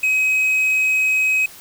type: tone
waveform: triangle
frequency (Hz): 2537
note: D#7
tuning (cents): +33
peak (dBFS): -13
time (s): 0.03-1.46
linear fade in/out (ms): 5
effects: white hiss -41 dBFS RMS until 1.6 s

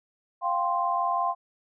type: chord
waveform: sine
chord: F suspended second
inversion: none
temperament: equal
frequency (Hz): 698.5 / 784 / 1046.5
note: F5 / G5 / C6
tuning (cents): 0 / 0 / 0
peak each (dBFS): -28 / -30 / -26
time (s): 0.41-1.35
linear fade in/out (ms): 50
effects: none

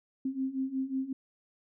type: beating tone pair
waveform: sine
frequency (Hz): 261.6 / 267.1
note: C4 / C4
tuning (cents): 0 / +36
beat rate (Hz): 5.5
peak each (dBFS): -35 / -32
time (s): 0.25-1.13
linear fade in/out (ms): 5
effects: none

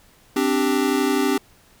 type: chord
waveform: square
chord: C suspended second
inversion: none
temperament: equal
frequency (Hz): 261.6 / 293.7 / 392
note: C4 / D4 / G4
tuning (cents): 0 / 0 / 0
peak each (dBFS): -23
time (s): 0.36-1.38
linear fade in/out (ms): 5
effects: pink hiss -54 dBFS RMS until 1.8 s

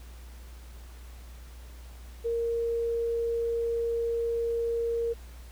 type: tone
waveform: sine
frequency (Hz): 464.9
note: A#4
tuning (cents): -5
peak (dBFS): -26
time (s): 2.24-5.14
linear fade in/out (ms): 20
effects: added 60 Hz sine -43 dBFS peak until 5.51 s + pink hiss -55 dBFS RMS until 5.51 s

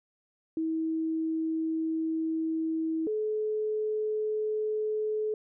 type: tone pair in turn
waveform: sine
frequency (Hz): 321.4 / 429.3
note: E4 / A4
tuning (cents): -44 / -43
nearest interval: perfect fourth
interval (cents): 501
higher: second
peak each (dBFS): -27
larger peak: neither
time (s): 0.57-3.07 / 3.07-5.34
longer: first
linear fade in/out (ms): 2
effects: none

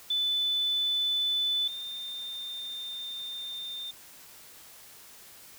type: tone pair in turn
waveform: sine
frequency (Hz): 3500 / 3613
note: A7 / A7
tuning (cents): -10 / +45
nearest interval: minor second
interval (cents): 55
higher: second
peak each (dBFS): -25 / -35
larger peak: first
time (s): 0.1-1.68 / 1.68-3.91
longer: second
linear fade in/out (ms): 5
effects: white hiss -51 dBFS RMS until 5.58 s

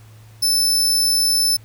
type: tone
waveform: sawtooth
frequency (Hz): 5274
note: E8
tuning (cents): 0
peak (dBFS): -12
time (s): 0.42-1.57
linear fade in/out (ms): 10
effects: added 109 Hz sine -42 dBFS peak until 1.64 s + pink hiss -52 dBFS RMS until 1.64 s

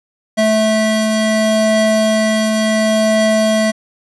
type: tone pair together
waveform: square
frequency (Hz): 217.9 / 653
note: A3 / E5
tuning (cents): -17 / -17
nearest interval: octave + perfect fifth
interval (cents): 1900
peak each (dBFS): -15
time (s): 0.37-3.72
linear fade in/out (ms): 20
effects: resampled to 24000 Hz

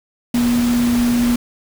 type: tone in noise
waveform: sine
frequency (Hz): 240.3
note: B3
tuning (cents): -47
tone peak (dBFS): -13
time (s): 0.34-1.36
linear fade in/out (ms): 5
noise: pink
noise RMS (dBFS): -26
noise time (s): 0.34-1.36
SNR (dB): +10
effects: none

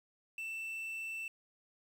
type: tone with quantisation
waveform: triangle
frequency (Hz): 2664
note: E7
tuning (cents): +18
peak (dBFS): -37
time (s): 0.38-1.28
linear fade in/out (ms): 2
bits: 10
effects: none

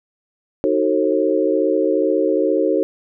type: chord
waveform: sine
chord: D# diminished seventh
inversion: none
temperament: just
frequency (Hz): 311.1 / 373.4 / 448 / 537.6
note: D#4 / F#4 / A4 / C5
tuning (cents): 0 / +16 / +31 / +47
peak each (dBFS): -20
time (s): 0.64-2.83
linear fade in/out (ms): 0
effects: none

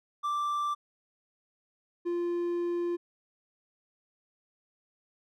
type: tone pair in turn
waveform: triangle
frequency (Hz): 1174.7 / 347.2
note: D6 / F4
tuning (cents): 0 / -10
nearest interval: octave + major sixth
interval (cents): 2110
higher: first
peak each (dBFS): -26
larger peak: neither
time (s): 0.23-0.75 / 2.05-2.97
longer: second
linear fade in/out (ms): 20
effects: none

